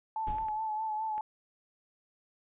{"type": "tone with vibrato", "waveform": "sine", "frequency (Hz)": 868, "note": "A5", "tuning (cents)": -24, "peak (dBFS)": -31, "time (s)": [0.16, 1.21], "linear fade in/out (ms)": 2, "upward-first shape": "sine", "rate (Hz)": 4.8, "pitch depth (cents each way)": 35}
{"type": "noise with exponential decay", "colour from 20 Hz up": "brown", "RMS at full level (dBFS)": -34, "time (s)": [0.27, 0.68], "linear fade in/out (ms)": 2, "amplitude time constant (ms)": 89}
{"type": "clicks", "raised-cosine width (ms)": 0.5, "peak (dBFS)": -33, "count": 3, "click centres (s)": [0.384, 0.485, 1.18]}
{"effects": ["resampled to 8000 Hz"]}